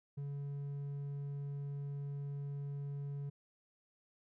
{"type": "tone with hard clipping", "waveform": "sine", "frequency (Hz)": 141.7, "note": "C#3", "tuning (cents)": 38, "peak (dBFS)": -40, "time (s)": [0.17, 3.3], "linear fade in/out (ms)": 10, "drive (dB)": 3, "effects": []}